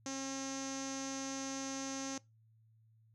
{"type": "tone with low-pass filter", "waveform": "sawtooth", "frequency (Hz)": 269.6, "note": "C#4", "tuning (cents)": -48, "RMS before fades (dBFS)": -41, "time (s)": [0.06, 2.18], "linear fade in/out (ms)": 2, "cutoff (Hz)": 6300, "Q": 8.4, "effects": ["noise-tail reverb RT60 0.2 s tail -21 dB re dry", "added 111 Hz sine -64 dBFS peak until 3.14 s"]}